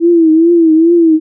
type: tone with vibrato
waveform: sine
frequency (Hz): 329.6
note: E4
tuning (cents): 0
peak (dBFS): -4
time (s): 0-1.2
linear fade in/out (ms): 50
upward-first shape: triangle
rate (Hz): 2.4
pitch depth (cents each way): 97
effects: none